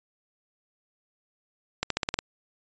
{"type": "accelerating click train", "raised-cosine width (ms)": 0.2, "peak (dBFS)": -8, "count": 7, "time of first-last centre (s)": [1.83, 2.189], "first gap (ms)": 73, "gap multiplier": 0.92, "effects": ["resampled to 16000 Hz"]}